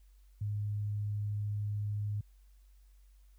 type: tone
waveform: sine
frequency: 103.83 Hz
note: G#2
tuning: in tune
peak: -32 dBFS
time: 0.41-2.21 s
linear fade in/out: 5 ms
effects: added 48 Hz sine -57 dBFS peak until 3.38 s + white hiss -75 dBFS RMS until 3.38 s